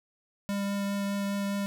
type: tone with vibrato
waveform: square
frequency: 200 Hz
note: G3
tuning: 35 cents sharp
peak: -29 dBFS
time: 0.49-1.66 s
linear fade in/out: 0 ms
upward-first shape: triangle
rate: 4.9 Hz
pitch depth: 10 cents each way
effects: none